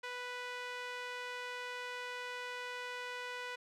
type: tone with band-pass filter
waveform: sawtooth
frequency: 493.9 Hz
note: B4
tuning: in tune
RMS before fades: -43 dBFS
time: 0.03-3.56 s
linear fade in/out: 10 ms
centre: 2000 Hz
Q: 1
effects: none